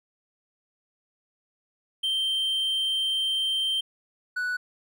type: tone pair in turn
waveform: triangle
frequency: 3136 / 1480 Hz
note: G7 / F#6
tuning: 0 / 0 cents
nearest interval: octave + minor second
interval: 1300 cents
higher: first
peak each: -22 / -24 dBFS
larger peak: first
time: 2.03-3.81 / 4.36-4.57 s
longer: first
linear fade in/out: 10 ms
effects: none